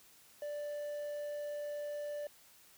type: tone with quantisation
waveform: triangle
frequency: 587.3 Hz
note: D5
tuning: in tune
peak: -36 dBFS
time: 0.42-2.27 s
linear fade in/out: 2 ms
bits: 10
effects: white hiss -62 dBFS RMS until 2.77 s